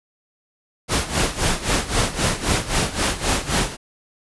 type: noise with tremolo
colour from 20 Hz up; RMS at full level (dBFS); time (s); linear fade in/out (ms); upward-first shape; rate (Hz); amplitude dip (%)
pink; -18; 0.88-3.77; 50; sine; 3.8; 80
effects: resampled to 24000 Hz